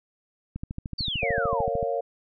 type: click train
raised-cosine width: 5 ms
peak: -20 dBFS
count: 18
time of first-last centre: 0.56-1.829 s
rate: 13.4 Hz
type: exponential sweep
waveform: sine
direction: down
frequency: 4704 to 698.5 Hz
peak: -27 dBFS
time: 0.98-1.68 s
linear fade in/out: 10 ms
type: chord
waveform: sine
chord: Bb minor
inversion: none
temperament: equal with one note detuned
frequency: 462.4 / 554.4 / 698.5 Hz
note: Bb4 / Db5 / F5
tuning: -14 / 0 / 0 cents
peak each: -29 / -28 / -30 dBFS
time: 1.22-2.01 s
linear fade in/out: 10 ms
effects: none